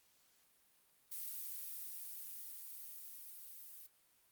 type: noise with level ramp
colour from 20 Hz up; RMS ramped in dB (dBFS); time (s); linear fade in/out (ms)
violet; -44 to -54; 1.11-3.87; 10
effects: white hiss -72 dBFS RMS until 4.31 s + Opus 48 kbps